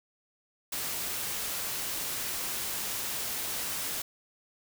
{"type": "noise", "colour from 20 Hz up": "white", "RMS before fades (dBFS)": -34, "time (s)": [0.72, 4.02], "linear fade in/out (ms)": 5, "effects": []}